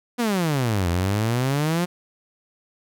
sawtooth exponential two-way sweep, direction down then up, 249.8 to 84 to 181.1 Hz, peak -16 dBFS, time 0.18-1.86 s, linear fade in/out 20 ms, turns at 0.89 s, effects none

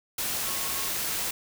sine tone in noise, 1092 Hz, C#6, 26 cents flat, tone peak -41 dBFS, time 0.47-0.89 s, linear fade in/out 5 ms, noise white, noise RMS -30 dBFS, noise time 0.18-1.31 s, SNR -14 dB, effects none

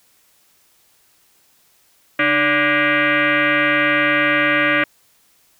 sine tone with frequency modulation, 138.59 Hz, C#3, in tune, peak -13 dBFS, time 2.19-4.84 s, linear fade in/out 5 ms, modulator 440 Hz, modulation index 5.3, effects white hiss -57 dBFS RMS until 5.59 s

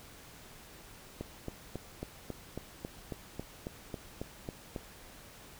click train, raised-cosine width 2 ms, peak -24 dBFS, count 14, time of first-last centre 1.21-4.762 s, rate 3.66 Hz, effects pink hiss -53 dBFS RMS until 5.59 s

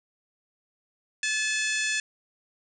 harmonic tone with a mistuned harmonic, 864 Hz, A5, 32 cents flat, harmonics 2 / 3 / 4 / 5 / 6 / 7 / 8 / 9 / 10, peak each -29 / -30 / -35 / -38 / -38 / -37 / -35 / -41 / -39 dBFS, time 1.23-2 s, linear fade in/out 2 ms, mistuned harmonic 9, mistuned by -57 cents, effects none

